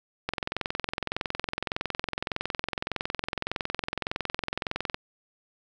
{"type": "click train", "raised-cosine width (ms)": 0.3, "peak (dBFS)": -12, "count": 102, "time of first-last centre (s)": [0.29, 4.944], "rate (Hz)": 21.7, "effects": []}